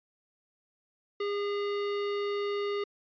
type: tone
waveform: square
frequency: 407.1 Hz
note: G#4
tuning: 35 cents flat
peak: -30 dBFS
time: 1.2-2.84 s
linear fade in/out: 5 ms
effects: resampled to 11025 Hz